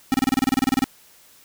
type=tone bursts; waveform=square; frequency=264.8 Hz; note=C4; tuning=21 cents sharp; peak=-16 dBFS; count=15; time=0.12-0.841 s; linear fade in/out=0 ms; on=21 ms; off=29 ms; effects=white hiss -52 dBFS RMS until 1.44 s